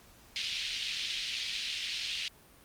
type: band-pass noise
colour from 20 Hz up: white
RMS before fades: -34 dBFS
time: 0.36-2.28 s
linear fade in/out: 0 ms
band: 2500 to 4500 Hz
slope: 24 dB/octave
effects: pink hiss -58 dBFS RMS until 2.64 s + Opus 48 kbps